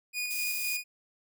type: tone with tremolo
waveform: sawtooth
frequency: 2461 Hz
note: D#7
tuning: 20 cents flat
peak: -27 dBFS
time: 0.13-0.84 s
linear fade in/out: 50 ms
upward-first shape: square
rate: 3.9 Hz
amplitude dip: 30%
type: high-pass noise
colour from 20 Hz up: pink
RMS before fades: -36 dBFS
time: 0.3-0.77 s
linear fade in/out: 10 ms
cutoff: 12000 Hz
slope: 12 dB/octave
effects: none